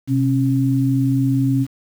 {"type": "tone pair together", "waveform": "sine", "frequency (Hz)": [128.32, 271.9], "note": ["C3", "C#4"], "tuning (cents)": [-33, -33], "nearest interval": "octave + minor second", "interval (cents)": 1300, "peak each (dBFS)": -17, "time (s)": [0.07, 1.67], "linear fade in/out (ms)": 50, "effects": ["7-bit"]}